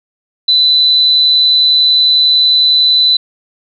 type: tone with amplitude modulation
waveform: sine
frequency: 4000 Hz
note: B7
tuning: 21 cents sharp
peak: -4 dBFS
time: 0.48-3.17 s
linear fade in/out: 5 ms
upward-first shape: sine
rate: 151 Hz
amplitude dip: 45%
effects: none